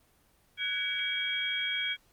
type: tone cluster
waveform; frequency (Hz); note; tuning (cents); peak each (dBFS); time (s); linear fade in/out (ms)
sine; 1491 / 1661 / 2276 / 3266; F#6 / G#6 / C#7 / G#7; +13 / 0 / +45 / -30; -39 / -40 / -33 / -32; 0.57-1.97; 50
effects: pink hiss -66 dBFS RMS until 2.12 s + Opus 24 kbps